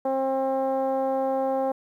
10% pulse tone with low-pass filter, 266.5 Hz, C4, 32 cents sharp, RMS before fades -25 dBFS, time 0.05-1.72 s, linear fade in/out 5 ms, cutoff 660 Hz, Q 5.1, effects 10-bit

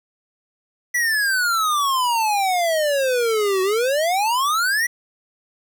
square exponential two-way sweep, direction down then up, 1975.5 to 370 to 1975.5 Hz, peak -18 dBFS, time 0.94-4.87 s, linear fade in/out 10 ms, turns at 3.62 s, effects 8-bit

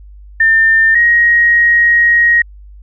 sine tone pair in turn, 1800 / 1883.5 Hz, A6 / A#6, +39 / +17 cents, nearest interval minor second, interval 78 cents, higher second, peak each -6 dBFS, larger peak neither, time 0.4-0.95 / 0.95-2.42 s, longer second, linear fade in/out 5 ms, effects added 50 Hz sine -33 dBFS peak until 2.82 s

